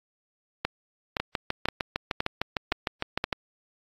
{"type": "two click trains", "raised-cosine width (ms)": 0.3, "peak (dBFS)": [-9, -10], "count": [6, 15], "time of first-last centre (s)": [[0.65, 3.241], [1.2, 3.328]], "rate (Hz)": [1.93, 6.58], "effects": ["AAC 32 kbps"]}